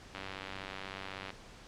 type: click train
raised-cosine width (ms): 0.3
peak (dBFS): -25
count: 112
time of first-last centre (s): 0.15-1.304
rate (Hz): 96.2
effects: pink hiss -53 dBFS RMS until 1.67 s + low-pass 6000 Hz 12 dB/octave